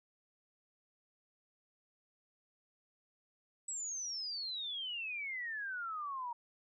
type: exponential sweep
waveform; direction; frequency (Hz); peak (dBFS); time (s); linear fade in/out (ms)
sine; down; 7902 to 932.3; -38; 3.68-6.33; 5
effects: none